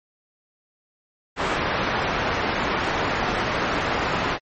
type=low-pass noise; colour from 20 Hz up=white; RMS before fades=-24 dBFS; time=1.36-4.39 s; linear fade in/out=50 ms; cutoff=1600 Hz; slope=12 dB/octave; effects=MP3 32 kbps